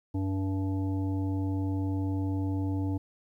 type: harmonic tone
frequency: 96 Hz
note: G2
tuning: 36 cents flat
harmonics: 1 / 3 / 5 / 7 / 9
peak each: -29 / -31 / -45 / -48 / -46 dBFS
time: 0.14-2.98 s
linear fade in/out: 10 ms
effects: 11-bit